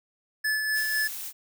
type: tone with tremolo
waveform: square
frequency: 1730 Hz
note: A6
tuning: 30 cents flat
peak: -24 dBFS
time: 0.44-1.08 s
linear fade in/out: 10 ms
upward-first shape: sine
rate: 4 Hz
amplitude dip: 35%
type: noise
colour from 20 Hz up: blue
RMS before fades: -36 dBFS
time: 0.73-1.33 s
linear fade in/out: 50 ms
effects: none